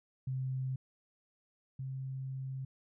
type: tone pair in turn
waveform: sine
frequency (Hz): 130.81 / 132.71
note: C3 / C3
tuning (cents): 0 / +25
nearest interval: unison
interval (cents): 25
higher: second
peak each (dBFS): -33 / -37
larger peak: first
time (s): 0.27-0.76 / 1.79-2.65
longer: second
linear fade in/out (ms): 5
effects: none